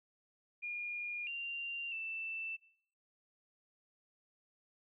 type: tone with pitch steps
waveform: sine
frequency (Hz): 2424 / 2776 / 2660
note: D#7 / F7 / E7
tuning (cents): -46 / -11 / +15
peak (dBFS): -38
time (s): 0.62-2.57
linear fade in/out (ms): 20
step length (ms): 650
effects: noise-tail reverb RT60 0.7 s tail -22 dB re dry